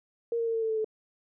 sine tone with pitch steps, 466.2 / 460.8 / 455.6 / 450.3 / 445.1 / 440 / 435 Hz, A#4 / A#4 / A#4 / A4 / A4 / A4 / A4, 0 / -20 / -40 / +40 / +20 / 0 / -20 cents, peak -26 dBFS, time 0.32-0.845 s, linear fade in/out 2 ms, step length 75 ms, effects none

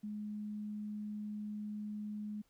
sine tone, 210 Hz, G#3, 19 cents sharp, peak -39 dBFS, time 0.03-2.42 s, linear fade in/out 10 ms, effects pink hiss -75 dBFS RMS until 2.49 s

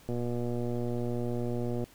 click train, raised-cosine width 2 ms, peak -21 dBFS, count 211, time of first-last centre 0.09-1.84 s, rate 120 Hz, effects pink hiss -57 dBFS RMS until 1.94 s

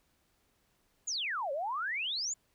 sine exponential two-way sweep, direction down then up, 7310 to 530 to 7310 Hz, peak -32 dBFS, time 1.07-2.34 s, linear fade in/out 10 ms, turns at 1.52 s, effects pink hiss -73 dBFS RMS until 2.54 s

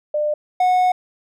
sine / triangle tone pair in turn, 599 / 732.1 Hz, D5 / F#5, +34 / -19 cents, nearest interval minor third, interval 347 cents, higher second, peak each -17 / -11 dBFS, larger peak second, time 0.14-0.34 / 0.6-0.92 s, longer second, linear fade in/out 5 ms, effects none

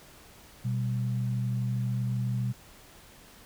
sine tone pair together, 123.47 / 196 Hz, B2 / G3, 0 / 0 cents, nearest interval minor sixth, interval 800 cents, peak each -27 / -35 dBFS, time 0.64-2.53 s, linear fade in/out 20 ms, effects pink hiss -53 dBFS RMS until 3.45 s

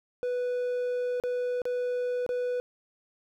triangle tone with dropouts, 493.9 Hz, B4, in tune, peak -25 dBFS, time 0.23-2.6 s, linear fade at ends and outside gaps 0 ms, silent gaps 1.2-1.237 / 1.618-1.654 / 2.264-2.291 s, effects none

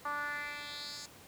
10% pulse tone with band-pass filter sweep, 292 Hz, D4, 10 cents flat, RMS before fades -40 dBFS, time 0.05-1.06 s, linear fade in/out 5 ms, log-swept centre 1100 to 6200 Hz, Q 3, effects pink hiss -55 dBFS RMS until 1.27 s + high-pass 80 Hz 12 dB/octave

